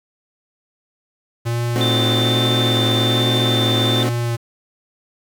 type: tone with vibrato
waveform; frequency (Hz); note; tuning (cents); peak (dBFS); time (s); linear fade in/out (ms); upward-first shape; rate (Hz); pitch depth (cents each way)
square; 116.54; A#2; 0; -19; 1.45-4.37; 20; sine; 1.2; 37
type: chord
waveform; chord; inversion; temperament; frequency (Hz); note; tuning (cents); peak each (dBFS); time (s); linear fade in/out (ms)
30% pulse; A diminished seventh; none; equal; 220 / 261.6 / 311.1 / 370; A3 / C4 / Eb4 / Gb4; 0 / 0 / 0 / 0; -24 / -20 / -26 / -23; 1.76-4.09; 0
type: tone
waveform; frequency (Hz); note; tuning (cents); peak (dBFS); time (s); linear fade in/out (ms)
sine; 3565; A7; +22; -19; 1.81-4.03; 0
effects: 7-bit